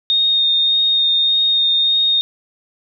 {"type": "tone with vibrato", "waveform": "sine", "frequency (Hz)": 3689, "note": "A#7", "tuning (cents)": -19, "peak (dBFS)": -12, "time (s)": [0.1, 2.21], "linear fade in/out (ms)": 0, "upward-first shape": "sine", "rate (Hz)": 1.7, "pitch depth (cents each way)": 12, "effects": []}